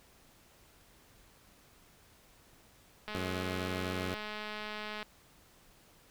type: click train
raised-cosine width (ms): 0.3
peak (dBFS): -25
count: 414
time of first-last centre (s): 3.08-5.028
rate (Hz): 212
type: tone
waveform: 10% pulse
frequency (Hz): 92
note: F#2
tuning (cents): -9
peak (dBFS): -27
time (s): 3.15-4.14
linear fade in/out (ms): 0
effects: pink hiss -62 dBFS RMS until 6.1 s